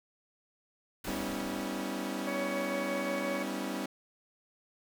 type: noise with exponential decay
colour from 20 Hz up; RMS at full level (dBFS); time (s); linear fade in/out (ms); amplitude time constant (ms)
pink; -40; 1.04-2.65; 5; 350
type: chord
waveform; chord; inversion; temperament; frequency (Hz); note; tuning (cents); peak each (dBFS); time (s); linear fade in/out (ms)
sawtooth; C# half-diminished seventh; second; equal with one note detuned; 196 / 246.9 / 277.2 / 321.7; G3 / B3 / C#4 / E4; 0 / 0 / 0 / -42; -35 / -36 / -35 / -36; 1.07-3.86; 5
type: harmonic tone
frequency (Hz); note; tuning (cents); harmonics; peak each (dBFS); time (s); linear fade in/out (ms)
560; C#5; +18; 1 / 2 / 3 / 4; -35 / -43 / -45 / -41; 2.27-3.43; 5
effects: none